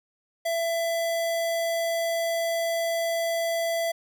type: tone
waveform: square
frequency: 668 Hz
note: E5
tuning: 23 cents sharp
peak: -25 dBFS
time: 0.45-3.92 s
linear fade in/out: 10 ms
effects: none